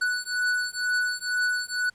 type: beating tone pair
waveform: square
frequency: 1480 / 1482.1 Hz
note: F#6 / F#6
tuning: 0 / +2 cents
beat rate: 2.1 Hz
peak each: -28 dBFS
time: 0.01-1.9 s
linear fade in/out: 10 ms
effects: pink hiss -62 dBFS RMS until 1.94 s + low-pass 9000 Hz 12 dB/octave